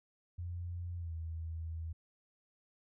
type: tone with pitch glide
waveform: sine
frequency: 87.31 to 81.46 Hz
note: F2 to E2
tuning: 0 to -20 cents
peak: -38 dBFS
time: 0.38-1.93 s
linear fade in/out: 10 ms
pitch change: -120 cents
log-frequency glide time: 0.97-1.13 s
effects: none